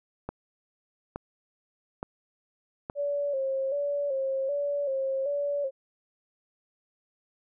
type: click train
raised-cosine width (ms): 1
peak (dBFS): -19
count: 4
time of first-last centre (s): 0.29-2.899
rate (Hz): 1.15
type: tone with vibrato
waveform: sine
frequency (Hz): 554.4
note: C#5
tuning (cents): 0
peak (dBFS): -26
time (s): 2.95-5.71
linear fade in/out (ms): 50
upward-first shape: square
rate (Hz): 1.3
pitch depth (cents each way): 58
effects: none